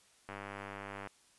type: click train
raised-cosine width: 0.5 ms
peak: -28 dBFS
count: 79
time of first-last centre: 0.29-1.072 s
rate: 99.7 Hz
effects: white hiss -66 dBFS RMS until 1.38 s + resampled to 24000 Hz